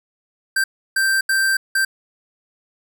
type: tone bursts at uneven times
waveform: square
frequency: 1568 Hz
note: G6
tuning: in tune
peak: -16 dBFS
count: 4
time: 0.56-0.64 / 0.96-1.21 / 1.29-1.57 / 1.75-1.85 s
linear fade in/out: 5 ms
effects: none